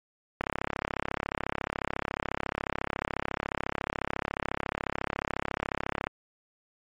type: click train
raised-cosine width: 0.5 ms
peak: -13 dBFS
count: 194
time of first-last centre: 0.41-6.07 s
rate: 34.1 Hz
effects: MP3 64 kbps